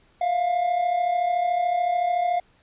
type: tone pair together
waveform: triangle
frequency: 675 / 708.7 Hz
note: E5 / F5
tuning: +41 / +25 cents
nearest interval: minor second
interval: 84 cents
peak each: -26 / -19 dBFS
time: 0.21-2.4 s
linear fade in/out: 5 ms
effects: pink hiss -60 dBFS RMS until 2.62 s + resampled to 8000 Hz